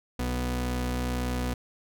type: tone pair together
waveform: sawtooth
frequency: 61.74 / 123.48 Hz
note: B1 / B2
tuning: 0 / 0 cents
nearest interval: octave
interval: 1200 cents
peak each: -25 dBFS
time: 0.19-1.54 s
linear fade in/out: 5 ms
effects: none